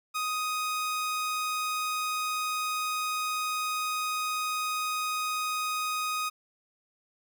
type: tone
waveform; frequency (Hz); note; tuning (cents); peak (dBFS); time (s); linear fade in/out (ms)
sawtooth; 1249; D#6; +6; -25; 0.14-6.3; 20
effects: none